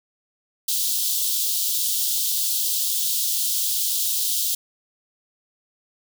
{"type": "high-pass noise", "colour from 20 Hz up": "white", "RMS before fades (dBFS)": -23, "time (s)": [0.68, 4.55], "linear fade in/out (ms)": 5, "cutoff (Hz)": 3200, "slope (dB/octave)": 48, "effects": []}